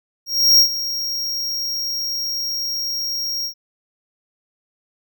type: tone with ADSR envelope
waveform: square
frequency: 5588 Hz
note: F8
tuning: in tune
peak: -8 dBFS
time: 0.26-3.54 s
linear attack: 330 ms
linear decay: 92 ms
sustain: -14 dB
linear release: 91 ms
effects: none